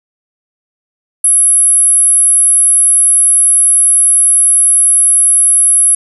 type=tone; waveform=sine; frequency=10890 Hz; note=F9; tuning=45 cents flat; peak=-5 dBFS; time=1.24-5.95 s; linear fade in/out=5 ms; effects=none